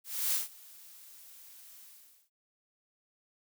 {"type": "noise with ADSR envelope", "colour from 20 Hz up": "blue", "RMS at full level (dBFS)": -29, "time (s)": [0.04, 2.3], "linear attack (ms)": 290, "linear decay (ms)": 150, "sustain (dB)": -24, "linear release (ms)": 460, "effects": []}